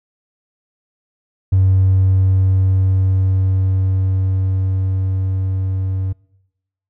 triangle tone with level ramp, 94.9 Hz, F#2, 44 cents sharp, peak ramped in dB -6 to -15 dBFS, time 1.52-6.13 s, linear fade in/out 10 ms, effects noise-tail reverb RT60 0.9 s tail -25 dB re dry + tanh soft clip ceiling -5 dBFS

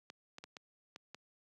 clicks, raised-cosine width 0.2 ms, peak -30 dBFS, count 6, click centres 0.101 / 0.384 / 0.44 / 0.568 / 0.961 / 1.146 s, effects high-pass 150 Hz 12 dB/octave

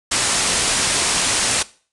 white low-pass noise, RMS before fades -19 dBFS, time 0.11-1.63 s, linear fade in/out 10 ms, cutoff 10000 Hz, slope 96 dB/octave, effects noise-tail reverb RT60 0.4 s tail -19 dB re dry

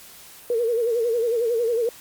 sine tone with vibrato, 466.2 Hz, A#4, in tune, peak -19 dBFS, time 0.5-1.89 s, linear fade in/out 2 ms, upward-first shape sine, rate 11 Hz, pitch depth 83 cents each way, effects white hiss -45 dBFS RMS until 2 s + Opus 48 kbps

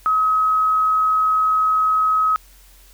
sine tone, 1274 Hz, D#6, 41 cents sharp, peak -14 dBFS, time 0.06-2.36 s, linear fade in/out 0 ms, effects added 45 Hz sine -47 dBFS peak until 2.93 s + white hiss -51 dBFS RMS until 2.93 s

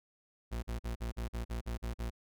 40% pulse tone bursts, 58 Hz, A#1, 8 cents flat, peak -34 dBFS, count 10, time 0.51-2.106 s, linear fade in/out 20 ms, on 120 ms, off 44 ms, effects none

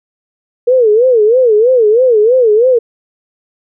sine tone with vibrato, 466.2 Hz, A#4, in tune, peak -5 dBFS, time 0.67-2.79 s, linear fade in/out 10 ms, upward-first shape sine, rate 3.1 Hz, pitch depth 190 cents each way, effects none

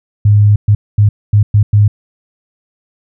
sine tone bursts at uneven times, 103.83 Hz, G#2, in tune, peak -4 dBFS, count 6, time 0.25-0.56 / 0.68-0.75 / 0.98-1.09 / 1.33-1.43 / 1.54-1.63 / 1.73-1.88 s, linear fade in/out 5 ms, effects none

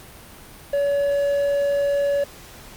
triangle tone, 567 Hz, C#5, 39 cents sharp, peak -16 dBFS, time 0.73-2.24 s, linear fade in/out 5 ms, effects pink hiss -43 dBFS RMS until 2.76 s + Opus 48 kbps

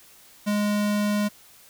square tone, 207.3 Hz, G#3, 3 cents flat, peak -22 dBFS, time 0.46-1.29 s, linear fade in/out 20 ms, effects white hiss -52 dBFS RMS until 1.69 s

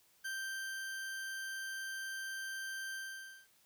40% pulse tone with ADSR envelope, 1568 Hz, G6, in tune, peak -37 dBFS, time 0.24-3.48 s, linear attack 15 ms, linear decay 570 ms, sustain -2 dB, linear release 540 ms, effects white hiss -69 dBFS RMS until 3.65 s

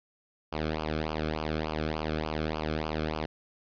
sawtooth tone with flanger, 77.78 Hz, D#2, in tune, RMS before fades -32 dBFS, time 0.52-3.26 s, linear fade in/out 10 ms, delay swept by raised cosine 0.51 to 1.08 ms, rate 3.4 Hz, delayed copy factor -0.9, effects resampled to 11025 Hz

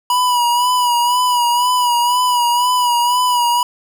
square tone with vibrato, 976 Hz, B5, 21 cents flat, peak -13 dBFS, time 0.1-3.63 s, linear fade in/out 2 ms, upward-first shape sine, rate 2 Hz, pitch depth 42 cents each way, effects none

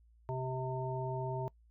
harmonic tone, 129.7 Hz, C3, 15 cents flat, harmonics 1 / 3 / 5 / 7, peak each -37 / -41 / -42 / -41 dBFS, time 0.29-1.48 s, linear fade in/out 0 ms, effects noise-tail reverb RT60 0.1 s tail -23 dB re dry + added 57 Hz sine -61 dBFS peak until 1.7 s

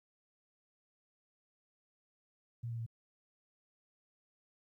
sine tone with pitch steps, 117.8 / 116.11 / 114.45 Hz, A#2 / A#2 / A#2, +19 / -6 / -31 cents, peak -37 dBFS, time 2.63-2.864 s, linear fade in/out 10 ms, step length 78 ms, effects 13-bit

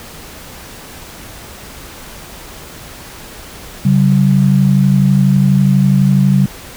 sine tone pair together, 139 / 191.12 Hz, C#3 / G3, +5 / -44 cents, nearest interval tritone, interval 551 cents, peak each -10 dBFS, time 3.85-6.46 s, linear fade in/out 5 ms, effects pink hiss -33 dBFS RMS until 6.76 s

